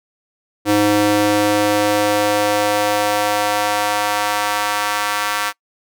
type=tone with high-pass filter sweep; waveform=square; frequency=103.83 Hz; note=G#2; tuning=in tune; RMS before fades=-17 dBFS; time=0.65-5.53 s; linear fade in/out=50 ms; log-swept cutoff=310 to 1200 Hz; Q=1.5; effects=noise-tail reverb RT60 0.1 s tail -24 dB re dry